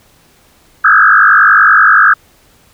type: tone with frequency modulation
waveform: sine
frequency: 1456 Hz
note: F#6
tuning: 28 cents flat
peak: -3 dBFS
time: 0.84-2.14 s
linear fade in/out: 10 ms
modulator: 50.6 Hz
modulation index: 4.2
effects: pink hiss -48 dBFS RMS until 2.73 s